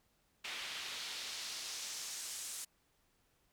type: noise with band-pass filter sweep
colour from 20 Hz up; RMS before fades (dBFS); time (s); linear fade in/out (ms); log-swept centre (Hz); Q
pink; -44; 0.44-2.65; 10; 2800 to 8400; 1.3
effects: pink hiss -75 dBFS RMS until 3.52 s